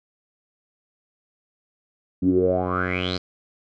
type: tone with low-pass filter sweep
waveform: 10% pulse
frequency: 91 Hz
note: F#2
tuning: 28 cents flat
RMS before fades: -22 dBFS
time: 2.22-3.18 s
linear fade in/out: 10 ms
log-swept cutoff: 230 to 4700 Hz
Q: 8.7
effects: none